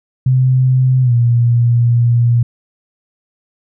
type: tone with pitch glide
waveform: sine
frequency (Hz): 129 to 118.98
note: C3 to A#2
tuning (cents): -24 to +36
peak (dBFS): -8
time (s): 0.26-2.43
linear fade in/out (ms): 5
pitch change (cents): -140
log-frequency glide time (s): 1.02-1.13
effects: none